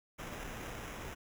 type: noise with sample-and-hold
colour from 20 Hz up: pink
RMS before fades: -44 dBFS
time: 0.18-1.15 s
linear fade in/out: 20 ms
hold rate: 4410 Hz
effects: none